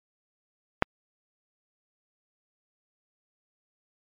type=click; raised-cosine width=0.5 ms; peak=-3 dBFS; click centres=0.824 s; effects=MP3 48 kbps

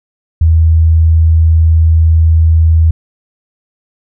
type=tone; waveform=sine; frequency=80.9 Hz; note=E2; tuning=32 cents flat; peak=-4 dBFS; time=0.41-2.91 s; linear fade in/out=5 ms; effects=none

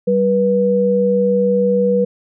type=tone pair together; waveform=sine; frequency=193.1 / 486.6 Hz; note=G3 / B4; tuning=-26 / -26 cents; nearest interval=octave + major third; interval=1600 cents; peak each=-17 / -13 dBFS; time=0.07-2.05 s; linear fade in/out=10 ms; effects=none

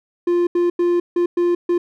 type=tone bursts at uneven times; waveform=triangle; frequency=349.2 Hz; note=F4; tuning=in tune; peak=-12 dBFS; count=6; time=0.27-0.47 / 0.55-0.7 / 0.79-1 / 1.16-1.26 / 1.37-1.55 / 1.69-1.78 s; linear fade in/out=5 ms; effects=none

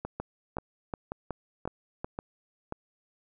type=two click trains; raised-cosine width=1 ms; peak=-20 / -19 dBFS; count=6 / 6; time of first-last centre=0.05-2.724 / 0.2-2.045 s; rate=1.87 / 2.71 Hz; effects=none

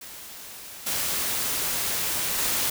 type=noise with level steps; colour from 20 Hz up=white; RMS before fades=-41 / -27 / -25 dBFS; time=0.01-2.7 s; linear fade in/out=5 ms; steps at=0.86 / 2.38 s; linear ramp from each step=10 ms; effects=none

